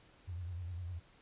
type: tone with vibrato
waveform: sine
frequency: 87.9 Hz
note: F2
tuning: 12 cents sharp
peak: -39 dBFS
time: 0.27-1 s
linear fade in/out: 20 ms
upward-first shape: triangle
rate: 9.8 Hz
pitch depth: 110 cents each way
effects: pink hiss -64 dBFS RMS until 1.21 s + resampled to 8000 Hz